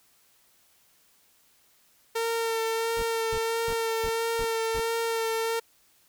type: tone with vibrato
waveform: sawtooth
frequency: 454.6 Hz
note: A#4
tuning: 43 cents flat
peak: -22 dBFS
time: 2.15-5.6 s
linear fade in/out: 10 ms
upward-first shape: sine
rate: 1.5 Hz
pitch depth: 19 cents each way
type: noise bursts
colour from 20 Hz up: brown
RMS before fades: -36 dBFS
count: 6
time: 2.97-4.8 s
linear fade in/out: 2 ms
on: 55 ms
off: 300 ms
effects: white hiss -63 dBFS RMS until 6.08 s